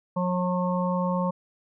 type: harmonic tone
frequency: 180.5 Hz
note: F#3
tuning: 43 cents flat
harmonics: 1 / 3 / 5 / 6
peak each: -25 / -29 / -32 / -32 dBFS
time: 0.16-1.31 s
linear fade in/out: 10 ms
effects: none